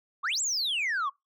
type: exponential two-way sweep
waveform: sine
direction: up then down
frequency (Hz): 1046.5 to 7902 to 1046.5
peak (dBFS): -24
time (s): 0.23-1.1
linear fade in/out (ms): 20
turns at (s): 0.41
effects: noise-tail reverb RT60 0.2 s tail -26 dB re dry + tanh soft clip ceiling -25 dBFS